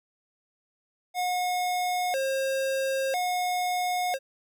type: tone with vibrato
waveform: square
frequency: 622.3 Hz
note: D#5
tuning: in tune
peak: -26 dBFS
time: 1.14-4.19 s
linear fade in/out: 50 ms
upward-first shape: square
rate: 0.5 Hz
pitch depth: 260 cents each way
effects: none